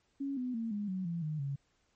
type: tone with pitch steps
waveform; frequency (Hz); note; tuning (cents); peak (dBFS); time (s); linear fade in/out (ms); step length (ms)
sine; 276.9 / 251 / 227.5 / 206.2 / 186.96 / 169.47 / 153.62 / 139.25; C#4 / B3 / A#3 / G#3 / F#3 / E3 / D#3 / C#3; -2 / +28 / -42 / -12 / +18 / +48 / -22 / +8; -33; 0.2-1.56; 10; 170
effects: pink hiss -74 dBFS RMS until 1.95 s + MP3 32 kbps